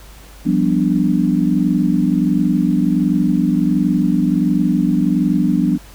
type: chord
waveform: sine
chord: G dominant seventh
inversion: third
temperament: equal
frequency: 174.61 / 196 / 246.9 / 293.7 Hz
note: F3 / G3 / B3 / D4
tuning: 0 / 0 / 0 / 0 cents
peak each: -18 dBFS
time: 0.45-5.78 s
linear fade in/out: 20 ms
effects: added 50 Hz sine -39 dBFS peak until 5.94 s + pink hiss -43 dBFS RMS until 5.94 s